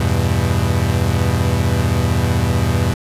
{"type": "chord", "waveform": "35% pulse", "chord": "E minor", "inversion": "none", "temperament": "equal", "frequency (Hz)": [82.41, 98, 123.47], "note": ["E2", "G2", "B2"], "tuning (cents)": [0, 0, 0], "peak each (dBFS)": -17, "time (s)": [0, 2.94], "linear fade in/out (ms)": 5, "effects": ["resampled to 32000 Hz"]}